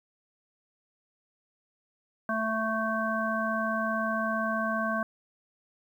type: harmonic tone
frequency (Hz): 221.2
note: A3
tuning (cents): +9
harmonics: 1 / 3 / 5 / 7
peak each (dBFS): -32 / -32 / -32 / -32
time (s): 2.29-5.03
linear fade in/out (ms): 2
effects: 10-bit